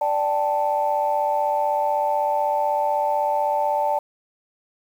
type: chord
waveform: sine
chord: D suspended fourth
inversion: none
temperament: equal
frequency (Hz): 587.3 / 784 / 880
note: D5 / G5 / A5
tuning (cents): 0 / 0 / 0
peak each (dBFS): -23 / -25 / -21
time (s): 0.01-3.99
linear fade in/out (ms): 5
effects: tanh soft clip ceiling -10 dBFS + 8-bit